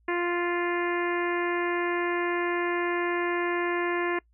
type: harmonic tone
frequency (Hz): 349.1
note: F4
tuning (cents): -1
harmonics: 1 / 2 / 3 / 4 / 5 / 6 / 7 / 8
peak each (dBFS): -27 / -36 / -33 / -40 / -33 / -36 / -40 / -46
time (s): 0.08-4.19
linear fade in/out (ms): 5
effects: noise-tail reverb RT60 0.1 s tail -24 dB re dry + added 57 Hz sine -61 dBFS peak until 4.33 s